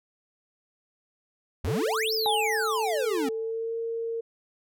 square exponential two-way sweep, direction up then down, 67.5 to 5470 to 252 Hz, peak -27 dBFS, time 1.64-3.29 s, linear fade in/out 5 ms, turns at 2.13 s
sine tone with pitch glide, 440 to 458.2 Hz, A4 to A#4, 0 to -30 cents, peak -28 dBFS, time 1.67-4.21 s, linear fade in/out 10 ms, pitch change +70 cents, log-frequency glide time 3.14-3.77 s
sine tone with exponential decay, 830.6 Hz, G#5, in tune, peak -22 dBFS, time 2.26-3.51 s, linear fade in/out 0 ms, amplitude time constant 270 ms
effects none

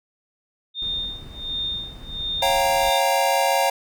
sine tone with tremolo, 3643 Hz, A#7, 41 cents flat, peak -23 dBFS, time 0.74-3.01 s, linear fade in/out 50 ms, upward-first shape sine, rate 1.4 Hz, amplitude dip 95%
brown noise, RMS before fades -38 dBFS, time 0.82-2.9 s, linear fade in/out 2 ms
square chord, G half-diminished seventh, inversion second, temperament equal with one note detuned, 548.3 / 698.5 / 784 / 932.3 Hz, Db5 / F5 / G5 / Bb5, -19 / 0 / 0 / 0 cents, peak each -24 dBFS, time 2.42-3.7 s, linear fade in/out 5 ms
effects none

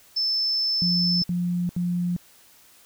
sine tone, 5274 Hz, E8, in tune, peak -21 dBFS, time 0.16-1.24 s, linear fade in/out 10 ms
sine tone bursts, 176.3 Hz, F3, 17 cents sharp, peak -22 dBFS, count 3, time 0.82-2.164 s, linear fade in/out 0 ms, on 400 ms, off 72 ms
effects white hiss -54 dBFS RMS until 2.85 s

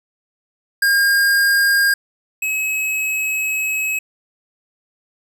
square tone pair in turn, 1615 / 2564 Hz, G#6 / E7, -49 / -49 cents, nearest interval minor sixth, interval 800 cents, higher second, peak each -13 / -19 dBFS, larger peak first, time 0.82-1.94 / 2.42-3.99 s, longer second, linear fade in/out 5 ms, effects none

